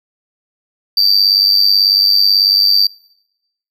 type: tone with amplitude modulation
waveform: triangle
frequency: 4662 Hz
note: D8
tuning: 14 cents flat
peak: -4 dBFS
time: 0.97-2.87 s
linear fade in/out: 5 ms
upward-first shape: sine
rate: 98.2 Hz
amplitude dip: 70%
effects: noise-tail reverb RT60 0.9 s tail -23 dB re dry